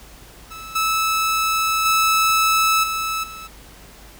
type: tone with level steps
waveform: sawtooth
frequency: 1307 Hz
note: E6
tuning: 15 cents flat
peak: -30 / -14 / -11 / -18 / -30 dBFS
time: 0.5-3.48 s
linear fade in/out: 20 ms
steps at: 0.75 / 1.85 / 2.83 / 3.23 s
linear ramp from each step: 10 ms
effects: added 50 Hz sine -45 dBFS peak until 4.19 s + pink hiss -45 dBFS RMS until 4.19 s